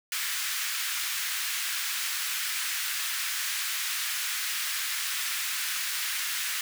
pink high-pass noise, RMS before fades -31 dBFS, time 0.12-6.61 s, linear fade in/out 2 ms, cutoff 1500 Hz, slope 24 dB/octave, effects none

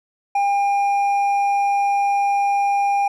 triangle tone with hard clipping, 803 Hz, G5, 41 cents sharp, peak -17 dBFS, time 0.35-3.08 s, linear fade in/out 5 ms, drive 8 dB, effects none

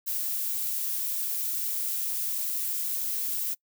violet noise, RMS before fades -30 dBFS, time 0.06-3.55 s, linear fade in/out 20 ms, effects noise-tail reverb RT60 0.1 s tail -25 dB re dry

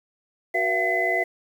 sine tone cluster, 371.3 / 478.8 / 675 / 735 / 2025 Hz, F#4 / A#4 / E5 / F#5 / B6, +6 / +46 / +41 / -12 / +43 cents, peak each -29 / -32 / -25 / -32 / -23 dBFS, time 0.54-1.24 s, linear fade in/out 10 ms, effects 8-bit

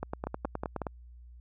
two click trains, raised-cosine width 1 ms, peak -19 / -19 dBFS, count 4 / 9, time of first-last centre 0.27-0.817 / 0.03-0.868 s, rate 5.48 / 9.55 Hz, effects added 60 Hz sine -48 dBFS peak until 1.4 s

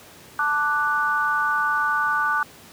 sine chord, D major, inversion second, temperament equal, 880 / 1174.7 / 1480 Hz, A5 / D6 / F#6, 0 / 0 / 0 cents, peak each -27 / -23 / -22 dBFS, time 0.39-2.43 s, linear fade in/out 2 ms, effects pink hiss -46 dBFS RMS until 2.72 s + high-pass 100 Hz 12 dB/octave

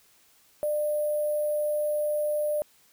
sine tone with sample-and-hold, 599 Hz, D5, 34 cents sharp, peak -24 dBFS, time 0.63-2.62 s, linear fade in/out 0 ms, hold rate 11025 Hz, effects white hiss -61 dBFS RMS until 2.92 s

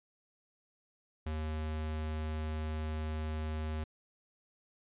square tone, 77.78 Hz, D#2, in tune, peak -35 dBFS, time 1.26-3.84 s, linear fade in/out 5 ms, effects resampled to 8000 Hz

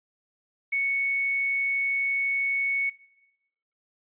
sine tone with quantisation, 2217 Hz, C#7, in tune, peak -23 dBFS, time 0.72-2.9 s, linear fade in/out 10 ms, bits 8, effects noise-tail reverb RT60 1.0 s tail -21 dB re dry + resampled to 8000 Hz

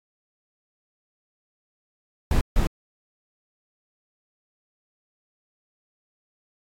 brown noise bursts at uneven times, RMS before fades -19 dBFS, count 2, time 2.31-2.41 / 2.56-2.67 s, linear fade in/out 2 ms, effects AAC 48 kbps

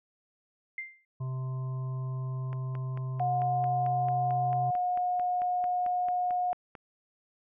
sine tone with exponential decay, 2093 Hz, C7, in tune, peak -31 dBFS, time 0.78-1.05 s, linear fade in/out 2 ms, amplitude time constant 58 ms
harmonic tone, 130 Hz, C3, 11 cents flat, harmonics 1 / 3 / 5 / 7 / 8, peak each -31 / -51 / -52 / -59 / -49 dBFS, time 1.2-4.71 s, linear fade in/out 10 ms
click train, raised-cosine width 0.5 ms, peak -29 dBFS, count 20, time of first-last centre 2.53-6.752 s, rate 4.5 Hz
sine tone, 721 Hz, F#5, 45 cents flat, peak -26 dBFS, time 3.2-6.53 s, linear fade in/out 2 ms
effects none

